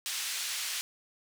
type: band-pass noise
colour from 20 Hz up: pink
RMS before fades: -35 dBFS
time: 0.06-0.81 s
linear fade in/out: 0 ms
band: 2600 to 11000 Hz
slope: 12 dB/octave
effects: none